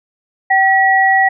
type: tone pair together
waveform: sine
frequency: 770.7 / 1927 Hz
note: G5 / B6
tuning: -30 / -43 cents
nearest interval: octave + major third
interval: 1587 cents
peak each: -11 dBFS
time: 0.5-1.29 s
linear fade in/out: 10 ms
effects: none